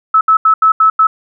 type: tone bursts at uneven times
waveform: sine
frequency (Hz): 1301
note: E6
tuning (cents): -23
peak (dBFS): -5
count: 6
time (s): 0.14-0.21 / 0.28-0.37 / 0.45-0.54 / 0.62-0.72 / 0.8-0.9 / 0.99-1.07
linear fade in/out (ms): 5
effects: none